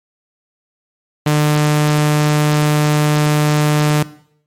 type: tone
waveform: sawtooth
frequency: 150 Hz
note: D3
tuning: 37 cents sharp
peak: -7 dBFS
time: 1.26-4.03 s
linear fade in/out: 5 ms
effects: noise-tail reverb RT60 0.6 s tail -17 dB re dry + MP3 64 kbps